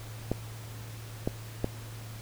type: clicks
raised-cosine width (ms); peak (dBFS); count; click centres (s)
2; -14; 3; 0.316 / 1.275 / 1.644
effects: added 111 Hz sine -41 dBFS peak until 2.21 s + pink hiss -48 dBFS RMS until 2.21 s